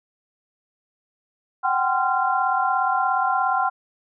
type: tone cluster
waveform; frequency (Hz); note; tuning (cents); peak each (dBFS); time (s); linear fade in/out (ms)
sine; 752 / 789 / 1039 / 1379; F#5 / G5 / C6 / F6; +28 / +11 / -12 / -22; -24; 1.63-3.7; 20
effects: none